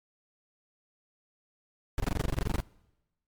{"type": "noise bursts", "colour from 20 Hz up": "brown", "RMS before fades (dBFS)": -27, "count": 15, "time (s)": [1.98, 2.602], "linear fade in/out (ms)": 0, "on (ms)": 20, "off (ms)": 23, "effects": ["noise-tail reverb RT60 1.0 s tail -23 dB re dry", "MP3 96 kbps"]}